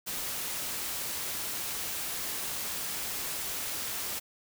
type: noise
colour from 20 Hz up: white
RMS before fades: -35 dBFS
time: 0.06-4.2 s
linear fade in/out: 20 ms
effects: none